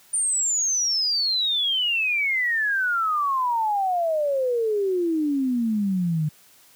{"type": "exponential sweep", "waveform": "sine", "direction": "down", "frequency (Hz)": [9220, 149], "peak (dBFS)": -20, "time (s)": [0.13, 6.29], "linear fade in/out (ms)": 10, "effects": ["white hiss -54 dBFS RMS until 6.75 s", "high-pass 80 Hz 12 dB/octave"]}